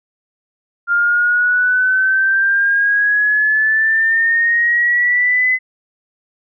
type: exponential sweep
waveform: sine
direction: up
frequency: 1396.9 to 2030 Hz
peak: -11 dBFS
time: 0.87-5.59 s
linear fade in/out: 50 ms
effects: none